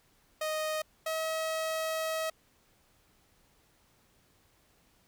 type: tone pair in turn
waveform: sawtooth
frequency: 622 / 639.5 Hz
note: D#5 / D#5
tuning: -1 / +47 cents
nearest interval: unison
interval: 48 cents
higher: second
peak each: -27 / -27 dBFS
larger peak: neither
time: 0.41-0.82 / 1.06-2.3 s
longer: second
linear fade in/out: 5 ms
effects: pink hiss -67 dBFS RMS until 5.07 s